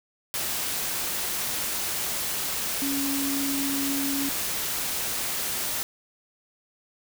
sine tone in noise, 277.2 Hz, C#4, in tune, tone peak -27 dBFS, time 2.82-4.29 s, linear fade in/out 0 ms, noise white, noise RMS -29 dBFS, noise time 0.34-5.83 s, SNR -1 dB, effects none

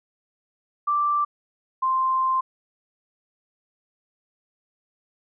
sine tone pair in turn, 1174 / 1045.9 Hz, D6 / C6, -1 / -1 cents, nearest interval major second, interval 200 cents, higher first, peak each -19 dBFS, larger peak neither, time 0.87-1.25 / 1.82-2.41 s, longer second, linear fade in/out 10 ms, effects none

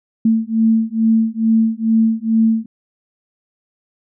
sine beating tone pair, 222.6 / 224.9 Hz, A3 / A3, +20 / +38 cents, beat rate 2.3 Hz, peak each -15 dBFS, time 0.25-2.66 s, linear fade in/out 5 ms, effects none

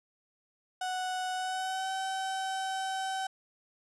35% pulse tone with pitch glide, 740 to 765.2 Hz, F#5 to G5, 0 to -42 cents, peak -30 dBFS, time 0.81-3.27 s, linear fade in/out 5 ms, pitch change +58 cents, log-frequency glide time 1.34-1.92 s, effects resampled to 24000 Hz

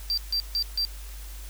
triangle tone bursts, 4699 Hz, D8, in tune, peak -22 dBFS, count 4, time 0.1-0.85 s, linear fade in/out 0 ms, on 75 ms, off 150 ms, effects added 50 Hz sine -37 dBFS peak until 1.49 s + white hiss -47 dBFS RMS until 1.49 s

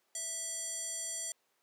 square tone with band-pass filter, 657 Hz, E5, 6 cents flat, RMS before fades -39 dBFS, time 0.15-1.32 s, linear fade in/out 2 ms, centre 7800 Hz, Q 7.2, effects pink hiss -75 dBFS RMS until 1.62 s + high-pass 400 Hz 12 dB/octave

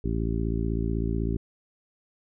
harmonic tone, 56 Hz, A1, 31 cents sharp, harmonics 1 / 2 / 3 / 4 / 5 / 6 / 7, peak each -28 / -31 / -33 / -34 / -35 / -36 / -36 dBFS, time 0.04-1.37 s, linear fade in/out 5 ms, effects none

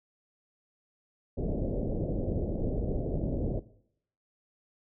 pink low-pass noise, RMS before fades -31 dBFS, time 1.37-3.6 s, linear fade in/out 10 ms, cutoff 610 Hz, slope 48 dB/octave, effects noise-tail reverb RT60 0.7 s tail -18 dB re dry

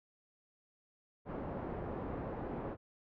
white low-pass noise, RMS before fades -41 dBFS, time 1.25-2.77 s, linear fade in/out 50 ms, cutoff 570 Hz, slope 12 dB/octave, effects low-pass 2000 Hz 12 dB/octave

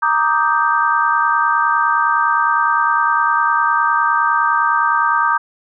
sine chord, Eb major seventh, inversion second, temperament equal, 932.3 / 1174.7 / 1244.5 / 1568 Hz, Bb5 / D6 / Eb6 / G6, 0 / 0 / 0 / 0 cents, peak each -18 dBFS, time 0.02-5.38 s, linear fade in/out 10 ms, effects none

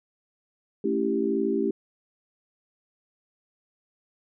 sine chord, A dominant seventh, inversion none, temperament equal, 220 / 277.2 / 329.6 / 392 Hz, A3 / C#4 / E4 / G4, 0 / 0 / 0 / 0 cents, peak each -29 / -29 / -29 / -26 dBFS, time 0.84-1.71 s, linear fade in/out 5 ms, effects none

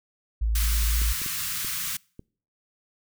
sine tone, 55 Hz, A1, in tune, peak -21 dBFS, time 0.41-1.13 s, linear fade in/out 10 ms
white band-stop noise, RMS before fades -30 dBFS, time 0.55-1.97 s, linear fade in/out 5 ms, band 200 to 1100 Hz, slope 48 dB/octave
clicks, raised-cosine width 3 ms, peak -27 dBFS, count 5, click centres 1.017 / 1.217 / 1.262 / 1.647 / 2.194 s
effects noise-tail reverb RT60 0.5 s tail -26 dB re dry

